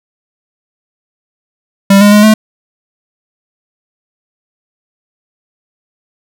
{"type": "tone with pitch steps", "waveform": "square", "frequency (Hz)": [197.3, 205.4, 208.7, 216.2], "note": ["G3", "G#3", "G#3", "A3"], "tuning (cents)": [11, -19, 9, -30], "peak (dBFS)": -3, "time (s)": [1.9, 2.34], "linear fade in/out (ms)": 5, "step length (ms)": 110, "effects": []}